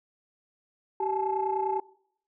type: tone cluster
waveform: sine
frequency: 384.9 / 847 / 877 Hz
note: G4 / G#5 / A5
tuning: -32 / +34 / -6 cents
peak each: -29 / -30 / -30 dBFS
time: 1-1.8 s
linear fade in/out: 5 ms
effects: noise-tail reverb RT60 0.7 s tail -22 dB re dry + tanh soft clip ceiling -17 dBFS